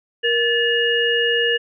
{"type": "tone cluster", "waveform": "sine", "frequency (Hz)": [469.9, 1737, 2863], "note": ["A#4", "A6", "F7"], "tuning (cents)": [14, -23, 42], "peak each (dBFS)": -20, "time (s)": [0.23, 1.58], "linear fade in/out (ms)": 20, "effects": []}